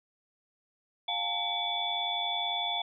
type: tone cluster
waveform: sine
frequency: 707 / 805 / 896 / 2272 / 3458 Hz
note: F5 / G5 / A5 / C#7 / A7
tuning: +21 / +46 / +31 / +42 / -31 cents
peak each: -36 / -39 / -39 / -40 / -31 dBFS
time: 1.08-2.82 s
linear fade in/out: 5 ms
effects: none